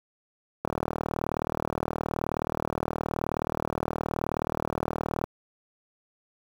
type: click train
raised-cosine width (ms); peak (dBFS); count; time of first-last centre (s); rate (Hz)
1; -13; 180; 0.65-5.24; 39
effects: high-pass 60 Hz 12 dB/octave + 7-bit